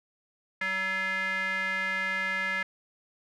square tone with band-pass filter, 189.3 Hz, F#3, 40 cents sharp, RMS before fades -30 dBFS, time 0.61-2.63 s, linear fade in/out 5 ms, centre 1900 Hz, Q 9.6, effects none

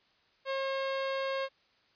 sawtooth tone, 539 Hz, C#5, 49 cents flat, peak -27 dBFS, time 0.45-1.49 s, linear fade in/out 50 ms, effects white hiss -68 dBFS RMS until 1.95 s + resampled to 11025 Hz

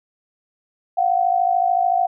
sine tone pair together, 702.4 / 756 Hz, F5 / F#5, +10 / +37 cents, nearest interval minor second, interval 127 cents, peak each -18 dBFS, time 0.97-2.07 s, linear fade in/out 10 ms, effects none

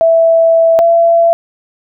sine tone pair in turn, 659.3 / 673.5 Hz, E5 / E5, 0 / +37 cents, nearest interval unison, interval 37 cents, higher second, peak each -5 dBFS, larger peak neither, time 0.01-0.79 / 0.79-1.33 s, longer first, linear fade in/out 0 ms, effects none

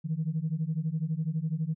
sine beating tone pair, 152.9 / 164.9 Hz, D#3 / E3, -30 / +1 cents, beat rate 12 Hz, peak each -30 / -30 dBFS, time 0.04-1.75 s, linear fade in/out 20 ms, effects tanh soft clip ceiling -21 dBFS

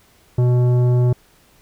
triangle tone with tanh clipping, 123.47 Hz, B2, in tune, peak -14 dBFS, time 0.38-1.13 s, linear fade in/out 5 ms, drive 16 dB, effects pink hiss -54 dBFS RMS until 1.61 s

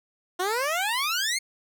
15% pulse exponential sweep, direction up, 350.2 to 2200 Hz, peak -18 dBFS, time 0.39-1.39 s, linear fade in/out 10 ms, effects none

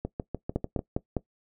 two click trains, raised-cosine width 2 ms, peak -17 / -13 dBFS, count 6 / 4, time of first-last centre 0.05-0.792 / 0.56-1.167 s, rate 6.74 / 4.94 Hz, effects noise-tail reverb RT60 0.1 s tail -19 dB re dry

